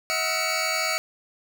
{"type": "tone cluster", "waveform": "20% pulse", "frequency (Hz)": [640, 732, 1349, 2250], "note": ["D#5", "F#5", "E6", "C#7"], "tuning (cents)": [49, -19, 40, 25], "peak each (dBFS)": [-24, -28, -28, -21], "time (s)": [0.1, 0.98], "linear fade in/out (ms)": 0, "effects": []}